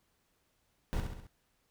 brown noise with echo, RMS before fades -32 dBFS, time 0.93-1 s, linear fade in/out 0 ms, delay 67 ms, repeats 4, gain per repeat -5 dB, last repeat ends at 1.268 s, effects pink hiss -75 dBFS RMS until 1.7 s

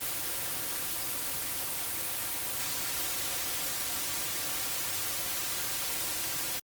white noise with comb filter, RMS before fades -33 dBFS, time 0-6.6 s, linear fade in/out 20 ms, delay 4.7 ms, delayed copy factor -0.55, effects Opus 24 kbps

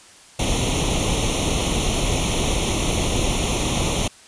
pink noise with comb filter, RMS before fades -21 dBFS, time 0.39-4.08 s, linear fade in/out 5 ms, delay 0.31 ms, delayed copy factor +0.85, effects white hiss -47 dBFS RMS until 4.27 s + resampled to 22050 Hz

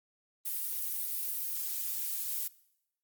violet noise, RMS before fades -35 dBFS, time 0.45-2.48 s, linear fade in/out 10 ms, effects noise-tail reverb RT60 0.8 s tail -20 dB re dry + Opus 32 kbps

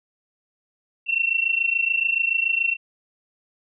sine tone pair together, 2699 / 2726 Hz, E7 / F7, +40 / -43 cents, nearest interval unison, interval 17 cents, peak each -22 dBFS, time 1.06-2.77 s, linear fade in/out 50 ms, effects none

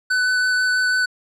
square tone with vibrato, 1500 Hz, F#6, 23 cents sharp, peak -17 dBFS, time 0.1-1.06 s, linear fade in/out 10 ms, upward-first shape sine, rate 6.1 Hz, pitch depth 9 cents each way, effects low-pass 7000 Hz 12 dB/octave

